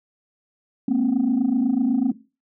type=tone cluster; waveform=sine; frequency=215.2 / 239.7 / 267.7 Hz; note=A3 / A#3 / C4; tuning=-38 / +48 / +40 cents; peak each=-25 / -20 / -19 dBFS; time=0.88-2.12 s; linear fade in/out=5 ms; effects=noise-tail reverb RT60 0.3 s tail -17 dB re dry + tanh soft clip ceiling -13 dBFS